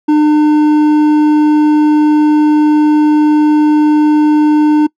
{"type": "tone with hard clipping", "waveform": "triangle", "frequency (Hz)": 301.8, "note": "D4", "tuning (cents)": 47, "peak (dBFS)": -7, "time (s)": [0.08, 4.87], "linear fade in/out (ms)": 10, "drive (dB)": 10, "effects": ["noise-tail reverb RT60 0.1 s tail -24 dB re dry"]}